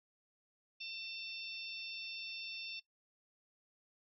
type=harmonic tone; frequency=896 Hz; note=A5; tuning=31 cents sharp; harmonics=3 / 4 / 5 / 6; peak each=-46 / -49 / -52 / -49 dBFS; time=0.8-2.8 s; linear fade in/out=10 ms; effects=noise-tail reverb RT60 0.1 s tail -17 dB re dry